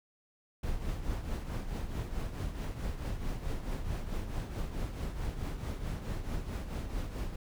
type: noise with tremolo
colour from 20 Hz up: brown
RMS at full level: -33 dBFS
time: 0.63-7.36 s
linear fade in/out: 5 ms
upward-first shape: triangle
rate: 4.6 Hz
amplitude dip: 65%
effects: none